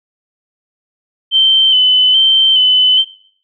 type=tone with vibrato; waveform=sine; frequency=3068 Hz; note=G7; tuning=38 cents flat; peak=-6 dBFS; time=1.31-3.05 s; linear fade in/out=50 ms; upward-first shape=square; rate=1.2 Hz; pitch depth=27 cents each way; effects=noise-tail reverb RT60 0.6 s tail -23 dB re dry